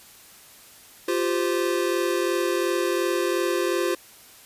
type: chord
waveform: square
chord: F suspended second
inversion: none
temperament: equal with one note detuned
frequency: 349.2 / 392 / 516.9 Hz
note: F4 / G4 / C5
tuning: 0 / 0 / -21 cents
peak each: -25 / -28 / -29 dBFS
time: 1.08-3.95 s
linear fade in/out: 5 ms
effects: white hiss -49 dBFS RMS until 4.45 s + resampled to 32000 Hz